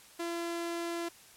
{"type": "tone", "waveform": "sawtooth", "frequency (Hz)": 339.8, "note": "F4", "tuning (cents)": -47, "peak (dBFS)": -30, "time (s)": [0.19, 1.09], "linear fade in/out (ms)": 10, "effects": ["white hiss -56 dBFS RMS until 1.36 s", "low-pass 12000 Hz 12 dB/octave"]}